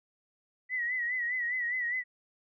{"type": "tone with vibrato", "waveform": "sine", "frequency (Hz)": 1954, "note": "B6", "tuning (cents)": -19, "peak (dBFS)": -29, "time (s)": [0.69, 2.04], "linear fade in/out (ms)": 50, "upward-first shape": "sine", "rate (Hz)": 4.9, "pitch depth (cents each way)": 72, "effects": []}